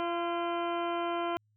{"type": "harmonic tone with a mistuned harmonic", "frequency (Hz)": 343.1, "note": "F4", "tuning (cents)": -31, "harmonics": [1, 2, 3, 4, 5, 6, 7, 8, 9], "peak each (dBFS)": [-34, -34, -36, -40, -51, -50, -47, -53, -46], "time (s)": [0, 1.37], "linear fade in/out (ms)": 0, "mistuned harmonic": 5, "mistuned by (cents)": -71, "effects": ["added 106 Hz sine -68 dBFS peak until 1.56 s"]}